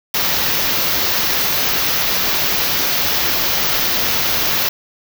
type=band-stop noise; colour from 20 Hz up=white; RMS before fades=-17 dBFS; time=0.14-4.69 s; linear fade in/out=5 ms; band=6200 to 13000 Hz; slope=48 dB/octave; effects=none